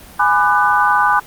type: chord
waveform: sine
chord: G# half-diminished seventh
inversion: none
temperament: just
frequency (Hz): 830.6 / 996.7 / 1196.1 / 1495.1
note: G#5 / B5 / D6 / F#6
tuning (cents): 0 / +16 / +31 / +18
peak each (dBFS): -16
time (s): 0.19-1.2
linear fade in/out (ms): 10
effects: pink hiss -39 dBFS RMS until 1.26 s + Opus 32 kbps